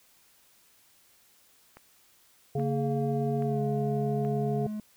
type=click train; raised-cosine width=0.5 ms; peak=-32 dBFS; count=4; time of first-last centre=1.77-4.249 s; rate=1.21 Hz
type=harmonic tone; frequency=140 Hz; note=C#3; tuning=18 cents sharp; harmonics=1 / 3 / 5; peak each=-29 / -31 / -35 dBFS; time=2.55-4.67 s; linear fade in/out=5 ms
type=tone with pitch glide; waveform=triangle; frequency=227.9 to 212.6 Hz; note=A#3 to G#3; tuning=-39 to +41 cents; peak=-30 dBFS; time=2.58-4.8 s; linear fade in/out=2 ms; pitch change=-120 cents; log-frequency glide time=3.42-3.61 s
effects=white hiss -62 dBFS RMS until 4.96 s